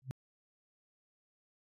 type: tone with exponential growth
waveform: sine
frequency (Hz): 130.81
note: C3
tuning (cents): 0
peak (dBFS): -31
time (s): 0.02-0.11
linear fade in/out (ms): 0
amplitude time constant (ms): 19
effects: resampled to 32000 Hz